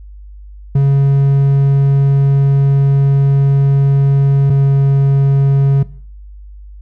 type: tone pair in turn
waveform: triangle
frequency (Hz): 138.59 / 138.1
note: C#3 / C#3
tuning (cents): 0 / -6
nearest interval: unison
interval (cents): 6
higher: first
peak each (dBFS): -5 / -5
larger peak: neither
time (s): 0.75-4.5 / 4.5-5.83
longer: first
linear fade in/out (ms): 5
effects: noise-tail reverb RT60 0.5 s tail -18 dB re dry + added 50 Hz sine -31 dBFS peak until 6.81 s